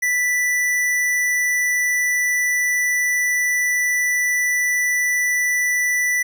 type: tone with hard clipping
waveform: sine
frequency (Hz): 1975.5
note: B6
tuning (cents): 0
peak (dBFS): -18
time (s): 0.02-6.23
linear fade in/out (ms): 10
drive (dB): 17
effects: none